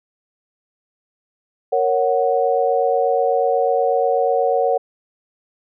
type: chord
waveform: sine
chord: F# major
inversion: first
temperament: equal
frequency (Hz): 466.2 / 554.4 / 740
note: A#4 / C#5 / F#5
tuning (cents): 0 / 0 / 0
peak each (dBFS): -19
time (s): 1.72-4.78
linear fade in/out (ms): 10
effects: none